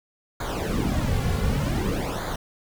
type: noise with flanger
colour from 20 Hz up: brown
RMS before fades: -25 dBFS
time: 0.4-2.36 s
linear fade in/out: 5 ms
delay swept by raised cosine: 0.36 to 3.26 ms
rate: 0.54 Hz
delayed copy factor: -0.75
effects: none